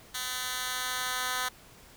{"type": "tone with high-pass filter sweep", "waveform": "10% pulse", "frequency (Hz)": 252.8, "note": "B3", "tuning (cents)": 41, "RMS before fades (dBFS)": -33, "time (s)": [0.14, 1.49], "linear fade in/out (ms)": 10, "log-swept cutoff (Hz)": [2500, 1300], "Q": 0.76, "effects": ["pink hiss -54 dBFS RMS until 1.96 s"]}